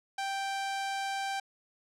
sawtooth tone, 784 Hz, G5, in tune, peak -28 dBFS, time 0.18-1.4 s, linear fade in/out 5 ms, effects low-pass 8000 Hz 12 dB/octave

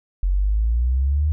sine exponential sweep, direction up, 44.55 to 77.9 Hz, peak -16 dBFS, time 0.23-1.32 s, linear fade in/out 0 ms, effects none

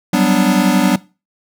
square chord, G major seventh, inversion third, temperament equal, 185 / 196 / 246.9 / 293.7 Hz, F#3 / G3 / B3 / D4, 0 / 0 / 0 / 0 cents, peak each -17 dBFS, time 0.13-0.96 s, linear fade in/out 5 ms, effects noise-tail reverb RT60 0.3 s tail -20 dB re dry

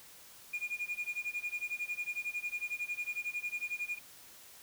sine tone with tremolo, 2432 Hz, D#7, 40 cents flat, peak -30 dBFS, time 0.53-3.99 s, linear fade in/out 10 ms, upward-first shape sine, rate 11 Hz, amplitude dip 95%, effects tanh soft clip ceiling -31 dBFS + white hiss -55 dBFS RMS until 4.62 s

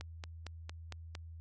click train, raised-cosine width 0.2 ms, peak -26 dBFS, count 6, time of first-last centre 0.01-1.152 s, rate 4.38 Hz, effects added 82 Hz sine -46 dBFS peak until 1.4 s + AAC 32 kbps

